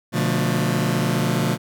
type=chord; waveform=sawtooth; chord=B half-diminished seventh; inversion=none; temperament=just; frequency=123.47 / 148.16 / 177.8 / 222.2 Hz; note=B2 / D3 / F3 / A3; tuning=0 / +16 / +31 / +17 cents; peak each=-20 / -20 / -20 / -21 dBFS; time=0.12-1.58 s; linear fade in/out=50 ms; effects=none